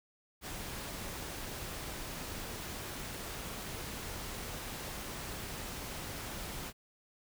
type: noise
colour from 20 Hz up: pink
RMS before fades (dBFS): -42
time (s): 0.41-6.73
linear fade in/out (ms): 50
effects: none